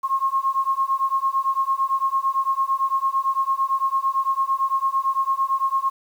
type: beating tone pair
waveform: sine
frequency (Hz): 1073 / 1081.9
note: C6 / C#6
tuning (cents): +43 / -42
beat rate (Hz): 8.9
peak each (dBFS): -22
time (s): 0.03-5.9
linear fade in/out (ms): 20
effects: 8-bit